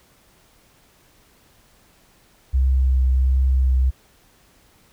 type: tone with vibrato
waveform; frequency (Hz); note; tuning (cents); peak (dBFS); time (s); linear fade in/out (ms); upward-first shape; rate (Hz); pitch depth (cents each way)
sine; 65; C2; -11; -14; 2.53-3.91; 20; triangle; 1.4; 18
effects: pink hiss -56 dBFS RMS until 4.92 s